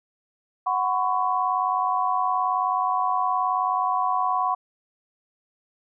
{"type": "chord", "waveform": "sine", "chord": "F# suspended fourth", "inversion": "none", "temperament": "equal with one note detuned", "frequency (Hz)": [740, 1009.7, 1108.7], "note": ["F#5", "B5", "C#6"], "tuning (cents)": [0, 38, 0], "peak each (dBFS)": -25, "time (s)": [0.66, 4.55], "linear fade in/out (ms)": 10, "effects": []}